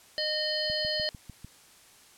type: harmonic tone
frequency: 613 Hz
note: D#5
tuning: 26 cents flat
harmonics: 1 / 3 / 5 / 7 / 8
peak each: -33 / -36 / -36 / -31 / -36 dBFS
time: 0.18-1.09 s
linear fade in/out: 0 ms
type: click train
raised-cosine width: 5 ms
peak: -30 dBFS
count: 6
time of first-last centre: 0.7-1.446 s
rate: 6.7 Hz
effects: white hiss -56 dBFS RMS until 2.17 s + low-pass 11000 Hz 12 dB/octave